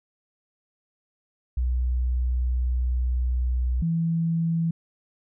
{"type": "tone pair in turn", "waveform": "sine", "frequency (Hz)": [62, 165.52], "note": ["B1", "E3"], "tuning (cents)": [7, 7], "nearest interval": "octave + perfect fourth", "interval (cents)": 1700, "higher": "second", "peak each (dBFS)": -21, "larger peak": "neither", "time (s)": [[1.57, 3.82], [3.82, 4.71]], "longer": "first", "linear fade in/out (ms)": 5, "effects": []}